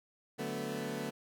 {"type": "chord", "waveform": "20% pulse", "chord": "B minor seventh", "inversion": "first", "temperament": "equal", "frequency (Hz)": [146.83, 185, 220, 246.9], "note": ["D3", "F#3", "A3", "B3"], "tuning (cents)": [0, 0, 0, 0], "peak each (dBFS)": [-38, -40, -36, -36], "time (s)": [0.38, 1.11], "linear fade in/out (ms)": 20, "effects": []}